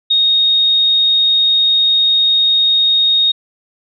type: tone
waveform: sine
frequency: 3725 Hz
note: A#7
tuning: 2 cents flat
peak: -9 dBFS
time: 0.1-3.32 s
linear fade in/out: 10 ms
effects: none